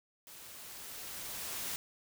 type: noise with level ramp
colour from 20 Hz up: white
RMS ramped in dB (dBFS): -52 to -38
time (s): 0.27-1.76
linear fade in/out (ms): 0
effects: none